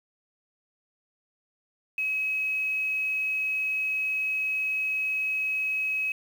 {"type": "tone with quantisation", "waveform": "sine", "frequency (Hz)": 2554, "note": "D#7", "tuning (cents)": 45, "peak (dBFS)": -25, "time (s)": [1.98, 6.12], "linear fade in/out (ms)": 2, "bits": 8, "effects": []}